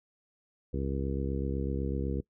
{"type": "harmonic tone", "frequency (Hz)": 68, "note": "C#2", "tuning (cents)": -33, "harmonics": [1, 2, 3, 4, 5, 6, 7], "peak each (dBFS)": [-33, -36, -38, -39, -40, -41, -41], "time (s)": [0.73, 2.21], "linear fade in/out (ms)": 10, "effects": ["noise-tail reverb RT60 0.1 s tail -22 dB re dry"]}